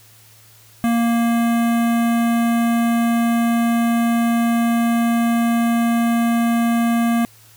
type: tone with notch filter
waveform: square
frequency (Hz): 233.1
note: A#3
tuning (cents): 0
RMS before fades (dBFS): -17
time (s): 0.84-7.25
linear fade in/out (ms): 0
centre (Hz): 4900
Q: 0.8
effects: added 110 Hz sine -51 dBFS peak until 7.56 s + white hiss -49 dBFS RMS until 7.56 s